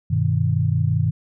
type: chord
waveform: sine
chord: G augmented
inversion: none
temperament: equal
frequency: 98 / 123.47 / 155.56 Hz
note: G2 / B2 / D#3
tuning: 0 / 0 / 0 cents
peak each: -21 dBFS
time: 0.1-1.11 s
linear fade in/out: 10 ms
effects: none